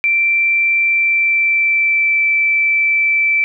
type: tone with pitch glide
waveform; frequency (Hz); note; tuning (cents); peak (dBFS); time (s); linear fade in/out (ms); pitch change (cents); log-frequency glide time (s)
sine; 2348 to 2326; D7 to D7; -1 to -17; -11; 0.04-3.44; 0; -16; 0.85-2.25
effects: none